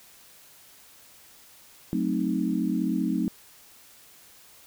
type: chord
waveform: sine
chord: F# diminished seventh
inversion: none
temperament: equal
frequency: 185 / 220 / 261.6 / 311.1 Hz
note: F#3 / A3 / C4 / Eb4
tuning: 0 / 0 / 0 / 0 cents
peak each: -29 dBFS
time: 1.93-3.28 s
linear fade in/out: 0 ms
effects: white hiss -53 dBFS RMS until 4.66 s